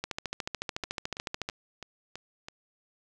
two click trains, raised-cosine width 0.2 ms, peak -15 / -23 dBFS, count 21 / 6, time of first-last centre 0.04-1.489 / 0.84-2.485 s, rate 13.8 / 3.04 Hz, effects none

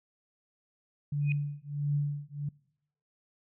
sine tone with tremolo, 144.9 Hz, D3, 23 cents flat, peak -24 dBFS, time 1.12-2.49 s, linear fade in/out 5 ms, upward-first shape triangle, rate 1.5 Hz, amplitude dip 100%
sine tone with exponential growth, 2489 Hz, D#7, in tune, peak -30 dBFS, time 1.21-1.32 s, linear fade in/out 1 ms, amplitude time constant 22 ms
effects noise-tail reverb RT60 0.8 s tail -25 dB re dry

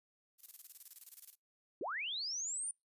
violet noise with tremolo, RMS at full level -49 dBFS, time 0.38-1.36 s, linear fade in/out 50 ms, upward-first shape square, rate 19 Hz, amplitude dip 80%
sine linear sweep, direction up, 277.6 to 9397 Hz, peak -37 dBFS, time 1.81-2.71 s, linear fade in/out 2 ms
effects noise-tail reverb RT60 0.2 s tail -26 dB re dry + resampled to 32000 Hz

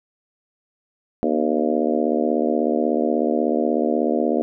harmonic tone with a mistuned harmonic, 76.4 Hz, D#2, 31 cents flat, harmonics 3 / 4 / 5 / 6 / 7 / 8 / 9, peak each -23 / -24 / -25 / -26 / -26 / -27 / -28 dBFS, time 1.23-4.42 s, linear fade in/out 0 ms, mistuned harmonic 3, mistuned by +82 cents, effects none

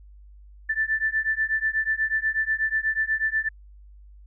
sine beating tone pair, 1760 / 1768.2 Hz, A6 / A6, 0 / +8 cents, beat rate 8.2 Hz, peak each -25 dBFS, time 0.69-3.49 s, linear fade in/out 10 ms, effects added 50 Hz sine -45 dBFS peak until 4.26 s

